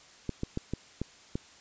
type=clicks; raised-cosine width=3 ms; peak=-18 dBFS; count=6; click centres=0.293 / 0.434 / 0.574 / 0.736 / 1.016 / 1.355 s; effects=white hiss -55 dBFS RMS until 1.6 s + resampled to 16000 Hz